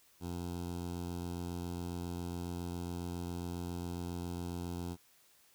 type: tone with notch filter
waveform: 15% pulse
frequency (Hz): 87.31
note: F2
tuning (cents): 0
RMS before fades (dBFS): -40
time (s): 0.2-4.97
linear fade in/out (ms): 50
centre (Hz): 1900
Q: 0.81
effects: white hiss -66 dBFS RMS until 5.54 s